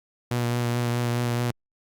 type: tone with vibrato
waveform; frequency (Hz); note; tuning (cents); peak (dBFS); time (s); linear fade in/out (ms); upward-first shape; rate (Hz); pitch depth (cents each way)
sawtooth; 120.2; B2; -46; -19; 0.31-1.51; 5; triangle; 4.7; 22
effects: Opus 48 kbps